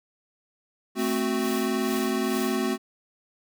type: chord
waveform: square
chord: F# diminished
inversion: first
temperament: equal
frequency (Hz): 220 / 261.6 / 370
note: A3 / C4 / F#4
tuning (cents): 0 / 0 / 0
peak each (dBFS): -29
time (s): 0.95-2.78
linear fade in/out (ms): 50
type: noise with tremolo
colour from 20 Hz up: white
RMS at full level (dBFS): -38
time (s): 0.99-2.62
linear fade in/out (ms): 2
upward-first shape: sine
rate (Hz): 2.3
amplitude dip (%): 90
effects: none